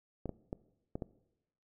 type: clicks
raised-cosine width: 2 ms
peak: -24 dBFS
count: 5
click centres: 0.257 / 0.293 / 0.529 / 0.955 / 1.022 s
effects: noise-tail reverb RT60 0.9 s tail -20 dB re dry